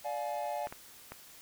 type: chord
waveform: triangle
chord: D diminished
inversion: none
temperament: just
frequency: 587.3 / 704.8 / 845.8 Hz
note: D5 / F5 / Ab5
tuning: 0 / +16 / +31 cents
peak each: -36 dBFS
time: 0.04-0.68 s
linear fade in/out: 20 ms
type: clicks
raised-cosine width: 0.5 ms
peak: -27 dBFS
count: 3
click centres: 0.671 / 0.725 / 1.12 s
effects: white hiss -54 dBFS RMS until 1.41 s